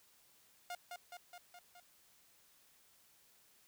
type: tone with echo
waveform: sawtooth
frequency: 710 Hz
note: F5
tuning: 28 cents sharp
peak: -38 dBFS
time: 0.7-0.75 s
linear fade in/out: 2 ms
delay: 210 ms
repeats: 5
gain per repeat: -3 dB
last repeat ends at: 1.8 s
effects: white hiss -68 dBFS RMS until 3.67 s